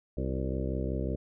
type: harmonic tone with a mistuned harmonic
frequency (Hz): 65.41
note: C2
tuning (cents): 0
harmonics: 1 / 2 / 3 / 4 / 5 / 6 / 7 / 8 / 9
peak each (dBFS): -33 / -36 / -38 / -39 / -40 / -41 / -41 / -42 / -43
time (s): 0.17-1.16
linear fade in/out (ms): 5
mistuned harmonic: 6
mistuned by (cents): -54
effects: none